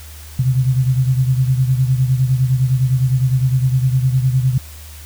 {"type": "beating tone pair", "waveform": "sine", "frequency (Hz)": [127.8, 137.6], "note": ["C3", "C#3"], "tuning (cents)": [-40, -12], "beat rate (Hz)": 9.8, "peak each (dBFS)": [-13, -19], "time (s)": [0.39, 4.58], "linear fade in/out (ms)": 5, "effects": ["added 76 Hz sine -34 dBFS peak until 5.05 s", "white hiss -40 dBFS RMS until 5.05 s"]}